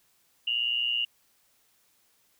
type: tone pair together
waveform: sine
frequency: 2795 / 2914 Hz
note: F7 / F#7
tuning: +1 / -27 cents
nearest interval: minor second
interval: 72 cents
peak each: -28 dBFS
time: 0.47-1.05 s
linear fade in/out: 5 ms
effects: white hiss -67 dBFS RMS until 2.39 s